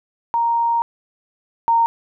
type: tone pair in turn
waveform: sine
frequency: 932.3 / 923.7 Hz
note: A#5 / A#5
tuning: 0 / -16 cents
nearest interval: unison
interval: 16 cents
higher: first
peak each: -15 / -12 dBFS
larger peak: second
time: 0.34-0.82 / 1.68-1.86 s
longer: first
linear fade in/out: 0 ms
effects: none